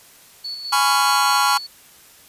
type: tone with tremolo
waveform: sine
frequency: 4435 Hz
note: C#8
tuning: in tune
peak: -26 dBFS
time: 0.44-1.67 s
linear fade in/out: 10 ms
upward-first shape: square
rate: 4.8 Hz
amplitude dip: 40%
type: chord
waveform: 45% pulse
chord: C# dominant seventh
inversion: second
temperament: just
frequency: 831.5 / 997.9 / 1108.7 / 1385.9 Hz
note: G#5 / B5 / C#6 / E#6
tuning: +2 / +18 / 0 / -14 cents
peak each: -21 dBFS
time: 0.72-1.58 s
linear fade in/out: 10 ms
effects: white hiss -48 dBFS RMS until 2.28 s + resampled to 32000 Hz